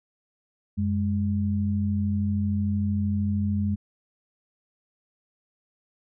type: tone pair together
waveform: sine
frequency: 92.5 / 205.6 Hz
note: F#2 / G#3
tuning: 0 / -17 cents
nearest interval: octave + major second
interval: 1383 cents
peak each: -25 dBFS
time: 0.77-3.76 s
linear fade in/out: 20 ms
effects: none